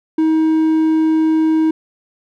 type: tone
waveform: triangle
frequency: 317.1 Hz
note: D#4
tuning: 33 cents sharp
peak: -9 dBFS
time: 0.18-1.71 s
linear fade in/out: 5 ms
effects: none